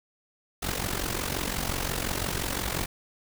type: noise with amplitude modulation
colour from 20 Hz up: pink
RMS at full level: -27 dBFS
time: 0.62-2.86 s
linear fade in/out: 10 ms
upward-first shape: sine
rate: 45.7 Hz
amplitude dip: 75%
effects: none